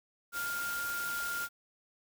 sine tone in noise, 1403 Hz, F6, 8 cents sharp, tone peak -34 dBFS, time 0.32-1.49 s, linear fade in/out 50 ms, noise white, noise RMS -41 dBFS, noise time 0.32-1.49 s, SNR +4 dB, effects none

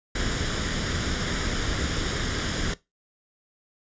pink noise with comb filter, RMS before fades -27 dBFS, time 0.15-2.74 s, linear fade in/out 5 ms, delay 0.58 ms, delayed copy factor +0.55, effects noise-tail reverb RT60 0.2 s tail -19 dB re dry + resampled to 16000 Hz

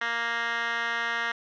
10% pulse tone with band-pass filter, 233.1 Hz, A#3, in tune, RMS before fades -29 dBFS, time 0.01-1.32 s, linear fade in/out 5 ms, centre 2000 Hz, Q 4.6, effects resampled to 16000 Hz

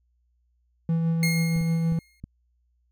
triangle tone with tremolo, 164.81 Hz, E3, in tune, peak -18 dBFS, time 0.89-1.99 s, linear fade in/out 2 ms, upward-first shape sine, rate 6.3 Hz, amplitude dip 25%
sawtooth tone with exponential decay, 2141 Hz, C7, 39 cents sharp, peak -20 dBFS, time 1.23-2.2 s, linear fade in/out 1 ms, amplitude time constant 210 ms
clicks, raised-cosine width 5 ms, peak -24 dBFS, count 4, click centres 1.562 / 1.611 / 1.922 / 2.24 s
effects added 60 Hz sine -65 dBFS peak until 2.91 s

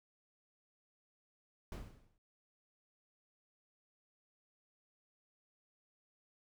brown noise with exponential decay, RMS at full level -40 dBFS, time 1.72-2.18 s, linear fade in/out 2 ms, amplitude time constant 100 ms, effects none

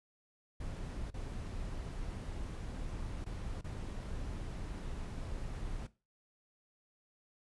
brown noise with dropouts, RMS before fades -41 dBFS, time 0.6-5.87 s, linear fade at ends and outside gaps 5 ms, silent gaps 1.104-1.14 / 3.244-3.261 / 3.612-3.642 s, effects noise-tail reverb RT60 0.3 s tail -18 dB re dry + resampled to 24000 Hz

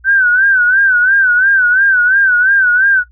sine tone with vibrato, 1525 Hz, G6, 48 cents flat, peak -7 dBFS, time 0.04-3.04 s, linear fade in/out 50 ms, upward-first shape sine, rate 2.9 Hz, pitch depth 99 cents each way, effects noise-tail reverb RT60 0.1 s tail -17 dB re dry + added 60 Hz sine -42 dBFS peak until 3.11 s

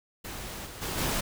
pink noise with level steps, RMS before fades -39 / -43 / -33 / -29 dBFS, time 0.24-1.21 s, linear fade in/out 10 ms, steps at 0.65 / 0.81 / 0.97 s, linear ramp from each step 20 ms, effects none

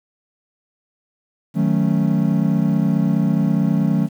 triangle chord, D# half-diminished seventh, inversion none, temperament equal, 155.56 / 185 / 220 / 277.2 Hz, D#3 / F#3 / A3 / C#4, 0 / 0 / 0 / 0 cents, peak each -18 / -17 / -18 / -22 dBFS, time 1.54-4.09 s, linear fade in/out 50 ms, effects 8-bit

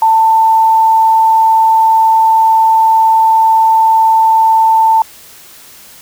sine tone, 891 Hz, A5, 22 cents sharp, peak -5 dBFS, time 0.02-5.02 s, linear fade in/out 2 ms, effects white hiss -37 dBFS RMS until 6.01 s

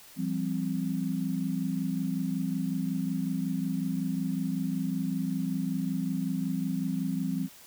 sine chord, F suspended second, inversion none, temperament equal with one note detuned, 170.63 / 196 / 261.6 Hz, F3 / G3 / C4, -40 / 0 / 0 cents, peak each -32 dBFS, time 0.16-7.49 s, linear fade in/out 50 ms, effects white hiss -52 dBFS RMS until 7.66 s

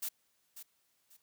blue noise with echo, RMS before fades -37 dBFS, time 0.02-0.09 s, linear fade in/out 10 ms, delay 540 ms, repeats 2, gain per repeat -11 dB, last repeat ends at 1.17 s, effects white hiss -75 dBFS RMS until 1.22 s + high-pass 60 Hz 12 dB/octave

